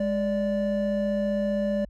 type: tone pair together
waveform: triangle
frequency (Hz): 206.1 / 583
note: G#3 / D5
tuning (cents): -13 / -13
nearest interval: octave + tritone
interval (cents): 1800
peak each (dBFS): -24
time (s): 0-1.85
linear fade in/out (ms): 5
effects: added 50 Hz sine -44 dBFS peak until 1.89 s